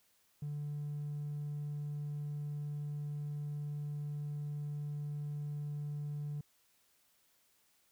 triangle tone, 146.83 Hz, D3, in tune, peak -34 dBFS, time 0.42-6.41 s, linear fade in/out 5 ms, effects tanh soft clip ceiling -33 dBFS + white hiss -72 dBFS RMS until 7.91 s

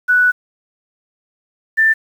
sine tone pair in turn, 1480 / 1778.6 Hz, F#6 / A6, 0 / +18 cents, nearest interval minor third, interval 318 cents, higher second, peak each -9 dBFS, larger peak neither, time 0.08-0.32 / 1.77-1.94 s, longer first, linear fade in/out 20 ms, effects 7-bit

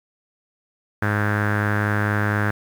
sawtooth tone with low-pass filter, 104.2 Hz, G#2, 6 cents sharp, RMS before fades -21 dBFS, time 1.02-2.51 s, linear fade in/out 5 ms, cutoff 1600 Hz, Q 6.3, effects 7-bit

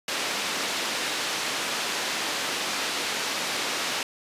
white band-pass noise, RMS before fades -29 dBFS, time 0.08-4.03 s, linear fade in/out 2 ms, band 220 to 4600 Hz, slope 12 dB/octave, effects resampled to 32000 Hz

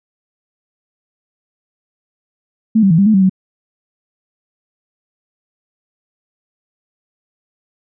sine tone with pitch steps, 220.9 / 194.2 / 162.3 / 198.2 / 217.5 / 192.1 / 188.1 Hz, A3 / G3 / E3 / G3 / A3 / G3 / F#3, +7 / -16 / -27 / +19 / -20 / -35 / +29 cents, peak -7 dBFS, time 2.75-3.296 s, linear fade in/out 10 ms, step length 78 ms, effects none

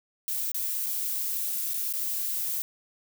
violet noise with dropouts, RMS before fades -30 dBFS, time 0.28-2.62 s, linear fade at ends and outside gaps 0 ms, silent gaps 0.517-0.545 / 0.861-0.865 / 1.736-1.742 / 1.926-1.937 s, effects none

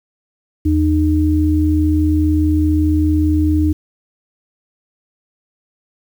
sine tone pair together, 81.09 / 305.9 Hz, E2 / D#4, -28 / -29 cents, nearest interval octave + major seventh, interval 2299 cents, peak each -14 dBFS, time 0.65-3.73 s, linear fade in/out 10 ms, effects 7-bit

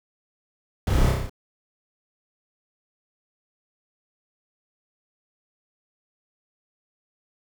brown noise with echo, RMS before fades -22 dBFS, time 0.87-1.11 s, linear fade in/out 2 ms, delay 31 ms, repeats 6, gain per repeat -2 dB, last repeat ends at 1.296 s, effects none

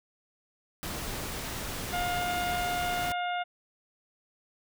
pink noise, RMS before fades -36 dBFS, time 0.83-3.12 s, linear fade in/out 0 ms
harmonic tone, 710 Hz, F5, 28 cents sharp, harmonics 1 / 2 / 3 / 4 / 5, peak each -30 / -36 / -40 / -42 / -44 dBFS, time 1.92-3.44 s, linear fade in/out 20 ms
effects none

